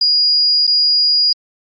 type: tone with dropouts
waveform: sine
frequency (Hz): 4876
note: D#8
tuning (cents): -36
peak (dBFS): -10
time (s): 0.01-1.33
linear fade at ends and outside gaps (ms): 5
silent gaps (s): 0.669-0.675
effects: Opus 48 kbps